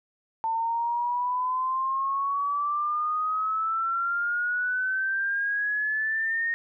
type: exponential sweep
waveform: sine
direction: up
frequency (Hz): 894 to 1856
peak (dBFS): -24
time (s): 0.44-6.54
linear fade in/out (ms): 0
effects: none